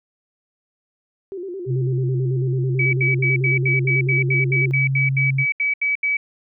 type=tone with vibrato; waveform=sine; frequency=370 Hz; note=F#4; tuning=in tune; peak=-27 dBFS; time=1.32-4.71 s; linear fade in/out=0 ms; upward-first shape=square; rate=9.1 Hz; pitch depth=90 cents each way
type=tone with pitch glide; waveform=sine; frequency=130.81 to 134.8 Hz; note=C3 to C#3; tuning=0 to -48 cents; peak=-18 dBFS; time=1.66-5.46 s; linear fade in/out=50 ms; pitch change=+52 cents; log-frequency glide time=2.05-4.83 s
type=tone bursts; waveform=sine; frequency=2284 Hz; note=D7; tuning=49 cents flat; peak=-17 dBFS; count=16; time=2.79-6.17 s; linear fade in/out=5 ms; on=140 ms; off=76 ms
effects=none